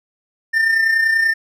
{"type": "tone with amplitude modulation", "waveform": "triangle", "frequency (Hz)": 1801, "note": "A6", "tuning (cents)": 40, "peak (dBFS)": -9, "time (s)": [0.53, 1.34], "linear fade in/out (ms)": 20, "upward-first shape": "sine", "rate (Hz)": 30.3, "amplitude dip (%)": 50, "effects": []}